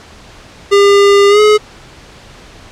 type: tone with pitch glide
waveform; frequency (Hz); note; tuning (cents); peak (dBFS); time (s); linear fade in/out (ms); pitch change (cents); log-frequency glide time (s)
square; 402 to 423.5; G4 to G#4; +44 to +34; -5; 0.71-1.58; 20; +90; 1.29-1.4
effects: pink hiss -37 dBFS RMS until 2.71 s + low-pass 6000 Hz 12 dB/octave